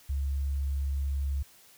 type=tone; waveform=sine; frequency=69.3 Hz; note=C#2; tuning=in tune; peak=-27 dBFS; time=0.09-1.43 s; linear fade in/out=10 ms; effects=white hiss -57 dBFS RMS until 1.77 s